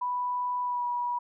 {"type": "tone with pitch glide", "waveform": "sine", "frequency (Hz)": [987.8, 970.8], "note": ["B5", "B5"], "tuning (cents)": [0, -30], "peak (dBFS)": -27, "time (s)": [0.01, 1.19], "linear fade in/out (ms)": 10, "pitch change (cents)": -30, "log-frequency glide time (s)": [0.63, 0.85], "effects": []}